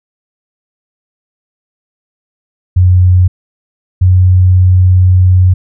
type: tone pair in turn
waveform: sine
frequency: 90.9 / 91.74 Hz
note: F#2 / F#2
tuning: -30 / -14 cents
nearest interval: unison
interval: 16 cents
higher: second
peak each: -3 dBFS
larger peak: neither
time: 2.76-3.28 / 4.01-5.54 s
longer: second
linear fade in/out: 10 ms
effects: none